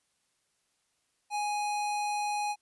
square tone, 830.6 Hz, G#5, in tune, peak -30 dBFS, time 1.3-2.56 s, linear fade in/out 50 ms, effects white hiss -75 dBFS RMS until 2.61 s + resampled to 24000 Hz

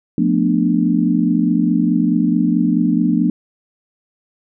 sine chord, B half-diminished seventh, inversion second, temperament just, 177.8 / 222.2 / 246.9 / 296.3 Hz, F3 / A3 / B3 / D4, +31 / +17 / 0 / +15 cents, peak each -18 dBFS, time 0.18-3.3 s, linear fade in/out 2 ms, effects none

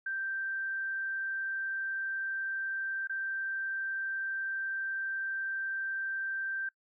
sine tone with dropouts, 1568 Hz, G6, in tune, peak -32 dBFS, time 0.06-6.69 s, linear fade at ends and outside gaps 5 ms, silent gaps 3.073-3.095 s, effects noise-tail reverb RT60 0.1 s tail -22 dB re dry

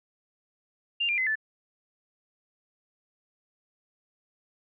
sine tone with pitch steps, 2794 / 2391 / 2045 / 1750 Hz, F7 / D7 / C7 / A6, 0 / +30 / -40 / -10 cents, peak -24 dBFS, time 1-1.356 s, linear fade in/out 10 ms, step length 89 ms, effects none

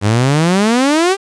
sawtooth exponential sweep, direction up, 98 to 403.4 Hz, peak -6 dBFS, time 0.01-1.17 s, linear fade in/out 50 ms, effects resampled to 22050 Hz + 7-bit

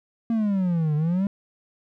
triangle exponential two-way sweep, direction down then up, 233.1 to 147.3 to 203.6 Hz, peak -18 dBFS, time 0.3-1.27 s, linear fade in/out 2 ms, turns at 0.95 s, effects none

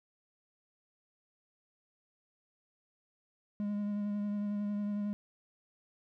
triangle tone with vibrato, 205.8 Hz, G#3, 16 cents flat, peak -30 dBFS, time 3.6-5.13 s, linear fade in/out 0 ms, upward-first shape sine, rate 11 Hz, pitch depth 17 cents each way, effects none

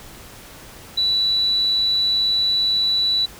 sine tone, 3951 Hz, B7, in tune, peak -16 dBFS, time 0.97-3.26 s, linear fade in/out 10 ms, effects pink hiss -41 dBFS RMS until 3.39 s

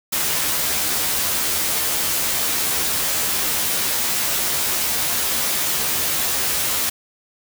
white noise with comb filter, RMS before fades -21 dBFS, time 0.12-6.9 s, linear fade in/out 10 ms, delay 13 ms, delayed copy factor +0.7, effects none

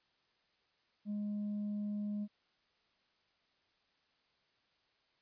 sine tone with tanh clipping, 207.1 Hz, G#3, 5 cents flat, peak -36 dBFS, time 1.05-2.28 s, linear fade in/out 50 ms, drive 1 dB, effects white hiss -75 dBFS RMS until 5.21 s + resampled to 11025 Hz

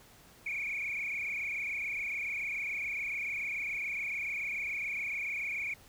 sine tone with frequency modulation, 2300 Hz, D7, 37 cents flat, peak -32 dBFS, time 0.46-5.74 s, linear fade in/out 5 ms, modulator 27 Hz, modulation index 4.7, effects tanh soft clip ceiling -28 dBFS + pink hiss -58 dBFS RMS until 5.88 s

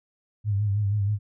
sine tone with vibrato, 102.3 Hz, G#2, 26 cents flat, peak -21 dBFS, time 0.44-1.19 s, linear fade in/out 50 ms, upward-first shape sine, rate 6.3 Hz, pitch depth 64 cents each way, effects none

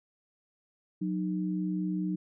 sine tone pair together, 182.96 / 307.7 Hz, F#3 / D#4, -19 / -19 cents, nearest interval major sixth, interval 900 cents, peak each -30 / -33 dBFS, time 1.01-2.16 s, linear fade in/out 10 ms, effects none

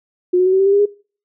sine tone with pitch steps, 360 / 366.9 / 374 / 381.2 / 388.5 / 396 / 403.6 / 411.4 Hz, F#4 / F#4 / F#4 / G4 / G4 / G4 / G#4 / G#4, -47 / -15 / +19 / -48 / -16 / +18 / -49 / -16 cents, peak -10 dBFS, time 0.33-0.858 s, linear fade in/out 10 ms, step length 66 ms, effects noise-tail reverb RT60 0.4 s tail -22 dB re dry

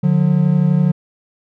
triangle tone pair together, 148.13 / 180.2 Hz, D3 / F#3, +15 / -45 cents, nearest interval minor third, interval 340 cents, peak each -12 dBFS, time 0.03-0.92 s, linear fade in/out 10 ms, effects none

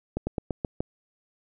slowing click train, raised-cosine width 2 ms, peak -14 dBFS, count 6, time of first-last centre 0.17-0.805 s, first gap 100 ms, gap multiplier 1.12, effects none

